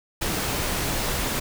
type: noise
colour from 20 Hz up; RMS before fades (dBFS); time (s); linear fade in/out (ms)
pink; -26; 0.21-1.4; 10
effects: none